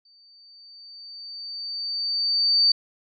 sine tone with exponential growth, 4595 Hz, D8, 39 cents flat, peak -14 dBFS, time 0.05-2.72 s, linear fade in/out 5 ms, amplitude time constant 580 ms, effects none

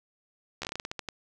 slowing click train, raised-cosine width 0.2 ms, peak -17 dBFS, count 12, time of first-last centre 0.62-1.088 s, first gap 13 ms, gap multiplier 1.22, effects none

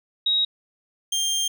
sine / 25% pulse tone pair in turn, 3799 / 3188 Hz, A#7 / G7, +32 / +28 cents, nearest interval minor third, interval 304 cents, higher first, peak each -18 dBFS, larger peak neither, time 0.26-0.45 / 1.12-1.48 s, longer second, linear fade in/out 5 ms, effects none

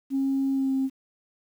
sine tone with pitch glide, 270.8 to 266.6 Hz, C#4 to C4, -40 to +33 cents, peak -21 dBFS, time 0.1-0.9 s, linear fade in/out 50 ms, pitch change -27 cents, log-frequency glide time 0.5-0.73 s, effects tanh soft clip ceiling -18 dBFS + 9-bit

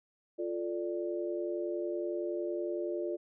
sine chord, D minor, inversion first, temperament equal, 349.2 / 440 / 587.3 Hz, F4 / A4 / D5, 0 / 0 / 0 cents, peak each -34 / -40 / -38 dBFS, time 0.38-3.17 s, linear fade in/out 20 ms, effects none

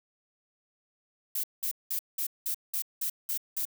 violet noise bursts, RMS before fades -31 dBFS, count 9, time 1.35-3.653 s, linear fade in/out 5 ms, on 87 ms, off 190 ms, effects none

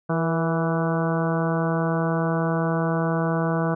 harmonic tone with a mistuned harmonic, 164.81 Hz, E3, in tune, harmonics 1 / 2 / 3 / 4 / 5 / 6 / 7 / 8 / 9, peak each -23 / -29 / -29 / -29 / -34 / -34 / -33 / -37 / -34 dBFS, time 0.09-3.75 s, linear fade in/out 10 ms, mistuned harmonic 3, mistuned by -35 cents, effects none

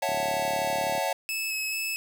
square chord, F# minor seventh, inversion second, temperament equal, 554.4 / 659.3 / 740 / 880 Hz, C#5 / E5 / F#5 / A5, 0 / 0 / 0 / 0 cents, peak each -32 dBFS, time 0.02-1.13 s, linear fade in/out 5 ms
click train, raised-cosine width 3 ms, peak -24 dBFS, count 33, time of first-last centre 0.09-0.979 s, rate 36 Hz
sawtooth tone with vibrato, 2592 Hz, E7, 30 cents flat, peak -25 dBFS, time 1.29-1.96 s, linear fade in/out 0 ms, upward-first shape square, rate 2.3 Hz, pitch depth 12 cents each way
effects high-pass 150 Hz 12 dB/octave + 8-bit

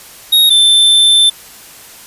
square tone pair in turn, 3757 / 3546 Hz, A#7 / A7, +13 / +13 cents, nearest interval minor second, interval 100 cents, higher first, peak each -6 dBFS, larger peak neither, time 0.32-0.5 / 0.5-1.3 s, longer second, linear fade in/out 10 ms, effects white hiss -36 dBFS RMS until 2.06 s + resampled to 32000 Hz

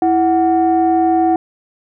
sine tone pair together, 329.6 / 741.2 Hz, E4 / F#5, 0 / +3 cents, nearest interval octave + major second, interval 1403 cents, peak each -12 dBFS, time 0.02-1.36 s, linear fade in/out 2 ms, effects tanh soft clip ceiling -5 dBFS

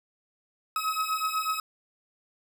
40% pulse beating tone pair, 1274 / 1282.1 Hz, D#6 / E6, +41 / -48 cents, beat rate 8.1 Hz, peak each -29 dBFS, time 0.76-1.6 s, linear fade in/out 2 ms, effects none

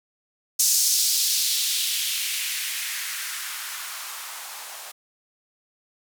violet noise with band-pass filter sweep, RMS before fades -26 dBFS, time 0.59-4.92 s, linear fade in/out 10 ms, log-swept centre 6100 to 700 Hz, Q 1.8, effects none

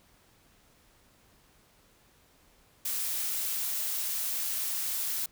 blue noise, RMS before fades -32 dBFS, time 2.85-5.26 s, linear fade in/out 5 ms, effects pink hiss -63 dBFS RMS until 5.31 s

